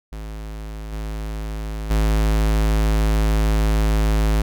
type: tone with level steps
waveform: square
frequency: 53.3 Hz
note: G#1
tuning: 46 cents sharp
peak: -30 / -26 / -16 dBFS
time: 0.12-4.42 s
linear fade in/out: 5 ms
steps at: 0.92 / 1.9 s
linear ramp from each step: 10 ms
effects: none